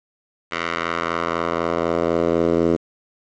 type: tone with band-pass filter sweep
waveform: 10% pulse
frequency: 84 Hz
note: E2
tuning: 33 cents sharp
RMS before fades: -21 dBFS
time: 0.51-2.77 s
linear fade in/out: 20 ms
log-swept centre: 1900 to 370 Hz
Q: 1.3
effects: resampled to 16000 Hz + 7-bit